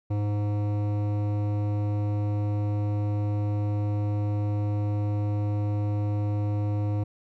sine tone with hard clipping, 103.6 Hz, G#2, 4 cents flat, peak -26 dBFS, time 0.1-7.04 s, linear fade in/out 10 ms, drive 14 dB, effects none

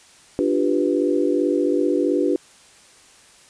sine chord, G dominant seventh, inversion second, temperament equal, 293.7 / 349.2 / 392 / 493.9 Hz, D4 / F4 / G4 / B4, 0 / 0 / 0 / 0 cents, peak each -21 / -22 / -23 / -24 dBFS, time 0.39-2.36 s, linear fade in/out 0 ms, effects white hiss -50 dBFS RMS until 3.49 s + resampled to 22050 Hz

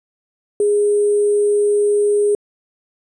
sine tone with sample-and-hold, 412.8 Hz, G#4, 10 cents flat, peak -12 dBFS, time 0.6-2.35 s, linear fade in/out 2 ms, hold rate 8820 Hz, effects resampled to 32000 Hz

